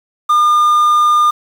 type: tone with quantisation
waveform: triangle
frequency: 1209 Hz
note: D6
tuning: 50 cents sharp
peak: -6 dBFS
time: 0.29-1.31 s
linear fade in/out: 10 ms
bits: 6
effects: none